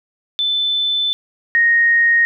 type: tone pair in turn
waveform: sine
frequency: 3520 / 1864.7 Hz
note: A7 / A#6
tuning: 0 / 0 cents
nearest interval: major seventh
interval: 1100 cents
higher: first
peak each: -15 / -10 dBFS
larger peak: second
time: 0.39-1.13 / 1.55-2.25 s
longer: first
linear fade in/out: 0 ms
effects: none